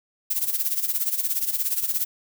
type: noise with tremolo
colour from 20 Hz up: violet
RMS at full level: -22 dBFS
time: 0.3-2.05 s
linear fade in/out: 10 ms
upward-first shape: sine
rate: 17 Hz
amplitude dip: 75%
effects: none